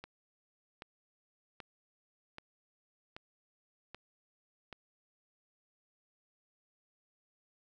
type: click train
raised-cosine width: 0.3 ms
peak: -29 dBFS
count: 7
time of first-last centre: 0.04-4.728 s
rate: 1.28 Hz
effects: none